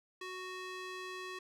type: tone with band-pass filter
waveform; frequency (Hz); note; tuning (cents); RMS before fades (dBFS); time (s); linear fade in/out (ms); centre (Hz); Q
square; 370; F#4; 0; -44; 0.21-1.39; 5; 2300; 0.65
effects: none